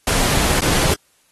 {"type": "noise with dropouts", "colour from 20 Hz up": "pink", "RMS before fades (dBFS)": -18, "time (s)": [0.07, 0.94], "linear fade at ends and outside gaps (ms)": 2, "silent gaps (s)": [0.6, 0.619], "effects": ["white hiss -59 dBFS RMS until 1.31 s", "AAC 32 kbps"]}